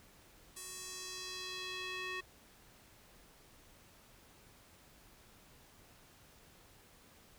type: tone with band-pass filter sweep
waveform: square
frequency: 370 Hz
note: F#4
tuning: in tune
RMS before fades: -44 dBFS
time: 0.56-2.21 s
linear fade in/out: 10 ms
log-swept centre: 9200 to 2200 Hz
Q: 1.6
effects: pink hiss -62 dBFS RMS until 7.38 s